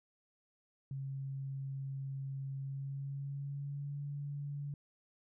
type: tone with pitch glide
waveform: sine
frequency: 136.1 to 143.28 Hz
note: C#3 to D3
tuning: -31 to -42 cents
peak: -38 dBFS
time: 0.91-4.74 s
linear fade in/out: 2 ms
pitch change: +89 cents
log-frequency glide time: 2.57-4.02 s
effects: none